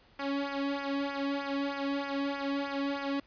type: tone with flanger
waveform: sawtooth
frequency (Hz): 279.2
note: C#4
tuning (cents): +13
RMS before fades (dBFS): -33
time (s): 0.19-3.2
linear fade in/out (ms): 5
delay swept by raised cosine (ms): 0.24 to 1.44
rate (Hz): 3.2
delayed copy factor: -0.95
effects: pink hiss -62 dBFS RMS until 3.26 s + resampled to 11025 Hz